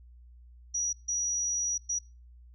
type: tone bursts at uneven times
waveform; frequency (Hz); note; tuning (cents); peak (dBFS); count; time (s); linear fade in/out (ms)
sine; 5810; F#8; -32; -27; 3; 0.74-0.93 / 1.08-1.78 / 1.89-1.99; 10
effects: noise-tail reverb RT60 0.3 s tail -23 dB re dry + added 60 Hz sine -50 dBFS peak until 2.54 s